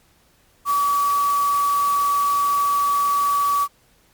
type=tone in noise; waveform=sine; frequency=1142 Hz; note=D6; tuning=49 cents flat; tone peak=-16 dBFS; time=0.65-3.68 s; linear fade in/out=50 ms; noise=white; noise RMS=-33 dBFS; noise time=0.65-3.68 s; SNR=+14 dB; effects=pink hiss -58 dBFS RMS until 4.13 s + MP3 96 kbps